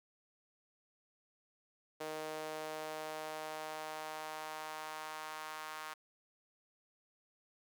sawtooth tone with high-pass filter sweep, 155.56 Hz, D#3, in tune, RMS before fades -44 dBFS, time 2-5.94 s, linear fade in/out 10 ms, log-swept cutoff 500 to 1100 Hz, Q 1.9, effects none

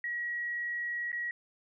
sine tone with dropouts, 1911 Hz, A#6, 43 cents sharp, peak -32 dBFS, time 0.04-1.31 s, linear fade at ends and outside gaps 2 ms, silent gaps 1.118-1.128 s, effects none

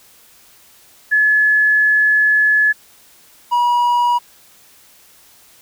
sine / triangle tone pair in turn, 1710 / 965 Hz, A6 / B5, -50 / -40 cents, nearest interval minor seventh, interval 990 cents, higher first, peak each -10 dBFS, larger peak neither, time 1.11-2.73 / 3.51-4.19 s, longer first, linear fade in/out 20 ms, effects white hiss -48 dBFS RMS until 5.61 s

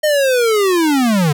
square linear sweep, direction down, 619 to 138.59 Hz, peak -12 dBFS, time 0.03-1.33 s, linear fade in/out 10 ms, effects none

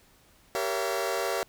sawtooth chord, G diminished seventh, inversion none, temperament just, 392 / 470.4 / 564.5 / 677.4 Hz, G4 / Bb4 / Db5 / Fb5, 0 / +16 / +31 / +47 cents, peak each -29 dBFS, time 0.55-1.43 s, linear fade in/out 0 ms, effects pink hiss -60 dBFS RMS until 1.48 s

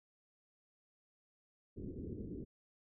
white low-pass noise, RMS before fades -45 dBFS, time 1.76-2.45 s, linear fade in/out 20 ms, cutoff 400 Hz, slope 48 dB/octave, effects none

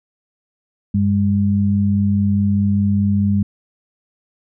sine tone pair together, 97.1 / 201.9 Hz, G2 / G#3, -16 / -49 cents, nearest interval octave + minor second, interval 1267 cents, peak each -17 / -15 dBFS, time 0.94-3.43 s, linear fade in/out 5 ms, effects none

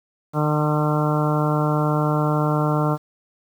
harmonic tone with a mistuned harmonic, 151 Hz, D3, 48 cents sharp, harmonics 1 / 2 / 3 / 4 / 5 / 6 / 7 / 8 / 9, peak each -20 / -25 / -28 / -27 / -30 / -31 / -30 / -32 / -30 dBFS, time 0.33-2.98 s, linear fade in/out 50 ms, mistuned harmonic 8, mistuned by -16 cents, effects 8-bit

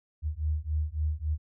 sine beating tone pair, 75 / 78.6 Hz, D2 / D#2, +37 / +18 cents, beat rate 3.6 Hz, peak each -30 dBFS, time 0.22-1.38 s, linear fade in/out 50 ms, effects none

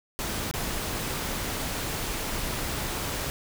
pink noise with dropouts, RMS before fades -31 dBFS, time 0.19-3.3 s, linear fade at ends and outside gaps 0 ms, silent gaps 0.512-0.539 s, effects none

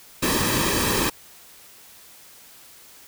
pink noise with comb filter, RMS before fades -22 dBFS, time 0.22-1.1 s, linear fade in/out 10 ms, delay 1.4 ms, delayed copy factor -0.65, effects white hiss -48 dBFS RMS until 3.07 s

